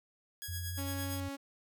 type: tone with tremolo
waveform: 5% pulse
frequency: 1660 Hz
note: G#6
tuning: 1 cent flat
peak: -28 dBFS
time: 0.42-1.2 s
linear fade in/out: 0 ms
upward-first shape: sine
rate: 8.8 Hz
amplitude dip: 55%
type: tone with pitch glide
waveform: sine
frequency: 88.1 to 91.74 Hz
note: F2 to F#2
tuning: +16 to -14 cents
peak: -37 dBFS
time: 0.48-1.29 s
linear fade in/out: 10 ms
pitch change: +70 cents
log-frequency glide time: 0.66-0.96 s
type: tone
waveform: sawtooth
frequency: 277.2 Hz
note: C#4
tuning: in tune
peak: -35 dBFS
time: 0.77-1.37 s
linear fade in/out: 20 ms
effects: none